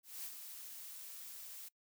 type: noise with ADSR envelope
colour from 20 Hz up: blue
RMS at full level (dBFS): -44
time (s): 0.03-1.69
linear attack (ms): 210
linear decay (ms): 64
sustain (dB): -6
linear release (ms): 13
effects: noise-tail reverb RT60 0.1 s tail -23 dB re dry